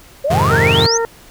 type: exponential sweep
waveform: sine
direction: up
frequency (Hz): 525 to 6580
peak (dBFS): -14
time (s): 0.24-0.98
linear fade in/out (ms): 10
type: chord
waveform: sawtooth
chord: F minor seventh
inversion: none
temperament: equal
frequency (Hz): 87.31 / 103.83 / 130.81 / 155.56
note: F2 / Ab2 / C3 / Eb3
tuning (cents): 0 / 0 / 0 / 0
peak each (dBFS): -15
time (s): 0.3-0.87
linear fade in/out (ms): 10
type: harmonic tone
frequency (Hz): 460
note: A#4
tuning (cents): -23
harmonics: 1 / 2 / 3 / 4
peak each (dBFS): -16 / -22 / -26 / -28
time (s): 0.51-1.05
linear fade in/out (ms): 0
effects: pink hiss -43 dBFS RMS until 1.3 s